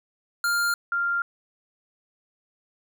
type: tone pair in turn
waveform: square / sine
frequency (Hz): 1400 / 1393.5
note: F6 / F6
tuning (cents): +4 / -4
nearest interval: unison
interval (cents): 8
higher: first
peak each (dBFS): -22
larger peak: neither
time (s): 0.44-0.74 / 0.92-1.22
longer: neither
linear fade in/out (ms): 2
effects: none